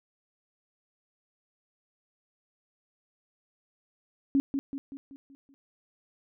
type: tone with echo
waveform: sine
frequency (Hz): 275.1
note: C#4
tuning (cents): -13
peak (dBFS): -20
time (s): 4.35-4.4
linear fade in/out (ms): 0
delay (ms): 190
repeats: 6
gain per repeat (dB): -6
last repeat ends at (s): 5.54
effects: none